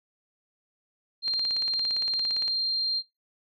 sine tone, 4186 Hz, C8, in tune, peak -24 dBFS, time 1.22-3.03 s, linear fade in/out 50 ms
click train, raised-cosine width 0.2 ms, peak -23 dBFS, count 22, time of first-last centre 1.28-2.48 s, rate 17.5 Hz
effects noise-tail reverb RT60 0.2 s tail -19 dB re dry

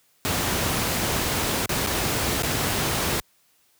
pink noise with dropouts, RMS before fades -24 dBFS, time 0.25-3.2 s, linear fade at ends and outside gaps 0 ms, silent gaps 1.658-1.693 / 1.864-1.871 / 2.423-2.432 s, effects white hiss -63 dBFS RMS until 3.79 s + high-pass 60 Hz 12 dB/octave

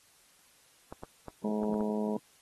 clicks, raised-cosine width 1 ms, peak -28 dBFS, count 6, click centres 0.925 / 1.035 / 1.283 / 1.633 / 1.742 / 1.808 s
harmonic tone, 106.3 Hz, G#2, 41 cents sharp, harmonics 2 / 3 / 4 / 5 / 6 / 7 / 8 / 9, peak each -31 / -42 / -35 / -42 / -40 / -47 / -48 / -44 dBFS, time 1.44-2.17 s, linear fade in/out 5 ms
effects white hiss -63 dBFS RMS until 2.41 s + AAC 32 kbps

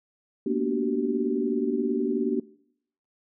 sine tone cluster, 224.5 / 241.6 / 292.4 / 365 / 383.7 Hz, A3 / B3 / D4 / F#4 / G4, +35 / -38 / -7 / -24 / -37 cents, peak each -33 / -28 / -28 / -35 / -28 dBFS, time 0.46-2.4 s, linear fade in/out 5 ms, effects noise-tail reverb RT60 0.7 s tail -21 dB re dry

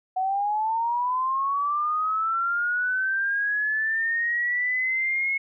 sine linear sweep, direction up, 740 to 2184 Hz, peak -22 dBFS, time 0.16-5.38 s, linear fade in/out 10 ms, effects none

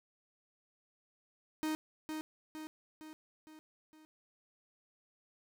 45% pulse tone with echo, 311.1 Hz, D#4, in tune, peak -33 dBFS, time 1.63-1.75 s, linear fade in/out 0 ms, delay 460 ms, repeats 5, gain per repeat -5 dB, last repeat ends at 4.05 s, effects none

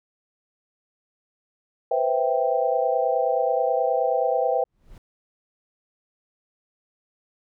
sine chord, C major seventh, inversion third, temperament equal, 493.9 / 523.3 / 659.3 / 784 Hz, B4 / C5 / E5 / G5, 0 / 0 / 0 / 0 cents, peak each -25 dBFS, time 1.91-4.64 s, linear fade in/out 5 ms
brown noise with exponential growth, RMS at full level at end -40 dBFS, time 4.65-4.98 s, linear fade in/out 2 ms, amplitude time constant 71 ms
effects none

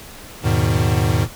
square chord, E major seventh, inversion none, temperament equal with one note detuned, 82.41 / 105.7 / 123.47 / 155.56 Hz, E2 / G#2 / B2 / D#3, 0 / +31 / 0 / 0 cents, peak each -22 / -19 / -23 / -23 dBFS, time 0.42-1.28 s, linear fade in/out 50 ms, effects pink hiss -38 dBFS RMS until 1.35 s

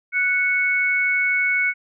sine tone pair together, 1480 / 2212 Hz, F#6 / C#7, 0 / -4 cents, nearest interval perfect fifth, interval 696 cents, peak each -23 / -18 dBFS, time 0.12-1.74 s, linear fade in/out 50 ms, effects none

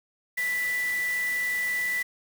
sine tone in noise, 1975.5 Hz, B6, in tune, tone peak -25 dBFS, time 0.37-2.03 s, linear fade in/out 10 ms, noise white, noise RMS -39 dBFS, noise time 0.37-2.03 s, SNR +11 dB, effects none

